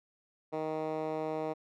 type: tone with band-pass filter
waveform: 10% pulse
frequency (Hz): 156.6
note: D#3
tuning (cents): +11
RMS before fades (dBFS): -35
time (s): 0.52-1.54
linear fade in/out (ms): 20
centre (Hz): 530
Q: 1.1
effects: none